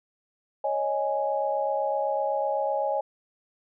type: chord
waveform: sine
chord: C# suspended second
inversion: none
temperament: equal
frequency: 554.4 / 622.3 / 830.6 Hz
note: C#5 / D#5 / G#5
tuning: 0 / 0 / 0 cents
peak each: -28 / -29 / -28 dBFS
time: 0.64-3.01 s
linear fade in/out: 5 ms
effects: none